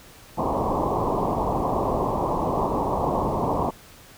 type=low-pass noise; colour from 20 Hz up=white; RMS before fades=-24 dBFS; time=0.37-3.71 s; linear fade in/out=20 ms; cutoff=1100 Hz; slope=96 dB/octave; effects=pink hiss -48 dBFS RMS until 4.17 s